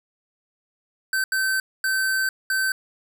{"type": "tone bursts at uneven times", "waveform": "square", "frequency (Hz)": 1543, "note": "G6", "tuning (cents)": -28, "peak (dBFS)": -21, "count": 4, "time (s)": [[1.13, 1.24], [1.32, 1.6], [1.84, 2.29], [2.5, 2.72]], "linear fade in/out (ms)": 2, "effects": []}